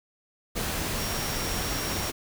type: tone in noise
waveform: sine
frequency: 5588 Hz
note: F8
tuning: in tune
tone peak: -37 dBFS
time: 0.97-2.1 s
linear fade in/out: 20 ms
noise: pink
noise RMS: -30 dBFS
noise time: 0.55-2.12 s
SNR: -10 dB
effects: none